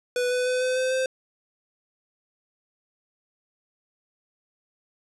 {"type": "tone with pitch steps", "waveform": "square", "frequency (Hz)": [493.9, 499.1, 504.3, 509.5, 514.9, 520.3], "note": ["B4", "B4", "B4", "C5", "C5", "C5"], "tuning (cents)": [0, 18, 36, -46, -28, -10], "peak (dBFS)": -23, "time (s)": [0.16, 1.06], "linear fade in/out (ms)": 2, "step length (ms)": 150, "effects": ["resampled to 24000 Hz", "9-bit"]}